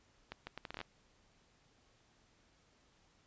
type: accelerating click train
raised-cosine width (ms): 0.3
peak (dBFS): -27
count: 10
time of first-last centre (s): 0.32-0.814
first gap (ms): 150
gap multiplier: 0.71
effects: pink hiss -70 dBFS RMS until 3.26 s + resampled to 16000 Hz